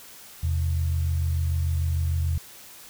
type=tone pair together; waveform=sine; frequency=82.41 / 129.16 Hz; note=E2 / C3; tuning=0 / -22 cents; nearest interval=minor sixth; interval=778 cents; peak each=-22 / -31 dBFS; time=0.43-2.38 s; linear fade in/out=5 ms; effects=white hiss -46 dBFS RMS until 2.89 s